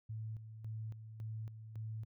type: tone with tremolo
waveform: sine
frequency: 110 Hz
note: A2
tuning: in tune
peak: -40 dBFS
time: 0.09-2.05 s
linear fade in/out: 10 ms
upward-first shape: square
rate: 1.8 Hz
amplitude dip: 60%
effects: none